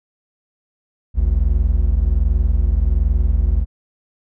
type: tone pair together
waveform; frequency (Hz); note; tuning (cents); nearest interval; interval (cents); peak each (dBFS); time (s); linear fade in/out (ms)
triangle; 51.41 / 72.7; G#1 / D2; -17 / -17; tritone; 600; -13 / -15; 1.14-3.66; 50
effects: none